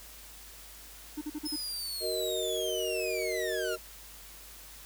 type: tone bursts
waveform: triangle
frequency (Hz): 301.3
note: D4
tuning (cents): +44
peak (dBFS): -31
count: 5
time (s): 1.17-1.563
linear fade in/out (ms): 10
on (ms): 45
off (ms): 42
type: linear sweep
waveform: sawtooth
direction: down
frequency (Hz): 5210 to 1350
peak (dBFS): -32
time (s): 1.45-3.76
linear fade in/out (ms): 10
type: chord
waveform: sine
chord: D# minor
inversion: first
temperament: just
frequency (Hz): 373.4 / 466.7 / 622.3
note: F#4 / A#4 / D#5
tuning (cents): +16 / +2 / 0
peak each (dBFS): -35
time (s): 2-3.78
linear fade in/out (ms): 50
effects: added 50 Hz sine -54 dBFS peak until 4.85 s + white hiss -50 dBFS RMS until 4.85 s